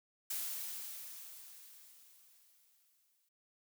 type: noise with exponential decay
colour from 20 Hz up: blue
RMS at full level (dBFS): -38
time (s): 0.3-3.29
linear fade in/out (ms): 5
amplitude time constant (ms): 650
effects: none